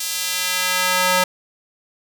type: tone with high-pass filter sweep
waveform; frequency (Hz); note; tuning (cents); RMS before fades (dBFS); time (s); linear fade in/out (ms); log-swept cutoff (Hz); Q
square; 182.9; F#3; -20; -20; 0-1.24; 5; 4900 to 690; 0.71
effects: none